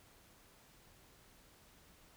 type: silence
effects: pink hiss -64 dBFS RMS until 2.16 s